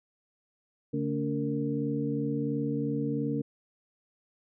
sine tone cluster, 142.8 / 221.5 / 284.4 / 461.8 Hz, D3 / A3 / C#4 / A#4, -48 / +12 / +45 / -16 cents, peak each -33 / -34 / -31 / -35 dBFS, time 0.93-3.42 s, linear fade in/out 10 ms, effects none

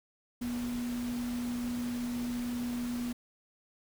sine tone in noise, 242.1 Hz, B3, 34 cents flat, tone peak -32 dBFS, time 0.41-3.13 s, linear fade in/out 10 ms, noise pink, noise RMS -45 dBFS, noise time 0.41-3.13 s, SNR +10 dB, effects none

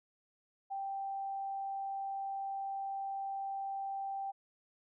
sine tone, 784 Hz, G5, in tune, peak -36 dBFS, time 0.7-4.32 s, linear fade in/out 20 ms, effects none

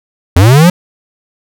square linear sweep, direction up, 81.7 to 185 Hz, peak -3 dBFS, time 0.36-0.7 s, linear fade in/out 5 ms, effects none

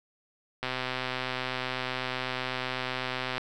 click train, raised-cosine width 0.3 ms, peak -15 dBFS, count 353, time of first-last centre 0.63-3.38 s, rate 128 Hz, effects none

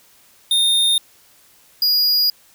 square tone pair in turn, 3656 / 4880 Hz, A#7 / D#8, -34 / -34 cents, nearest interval perfect fourth, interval 500 cents, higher second, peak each -14 dBFS, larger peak neither, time 0.51-0.98 / 1.82-2.3 s, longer second, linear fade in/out 2 ms, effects white hiss -52 dBFS RMS until 2.54 s

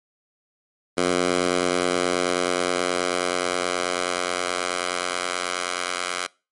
10% pulse tone with high-pass filter sweep, 89.4 Hz, F2, 41 cents sharp, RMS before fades -24 dBFS, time 0.97-6.27 s, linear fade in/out 10 ms, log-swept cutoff 290 to 1100 Hz, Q 0.74, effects noise-tail reverb RT60 0.3 s tail -23 dB re dry + MP3 48 kbps

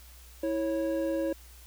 triangle tone pair together, 326.5 / 550 Hz, E4 / C#5, -17 / -14 cents, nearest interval major sixth, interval 903 cents, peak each -28 dBFS, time 0.43-1.33 s, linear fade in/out 5 ms, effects added 60 Hz sine -50 dBFS peak until 1.66 s + white hiss -55 dBFS RMS until 1.66 s

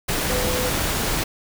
sine tone in noise, 502 Hz, B4, 28 cents sharp, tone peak -26 dBFS, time 0.29-0.7 s, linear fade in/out 10 ms, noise pink, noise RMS -23 dBFS, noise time 0.08-1.24 s, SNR -6 dB, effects none

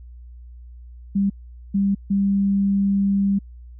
sine tone bursts at uneven times, 198 Hz, G3, 18 cents sharp, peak -16 dBFS, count 3, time 1.15-1.3 / 1.74-1.95 / 2.1-3.39 s, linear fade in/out 10 ms, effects added 60 Hz sine -38 dBFS peak until 3.79 s

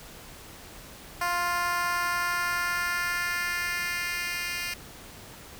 10% pulse tone with high-pass filter sweep, 350.6 Hz, F4, 7 cents sharp, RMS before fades -29 dBFS, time 1.21-4.74 s, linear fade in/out 5 ms, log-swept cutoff 850 to 2600 Hz, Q 1.8, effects pink hiss -46 dBFS RMS until 5.59 s

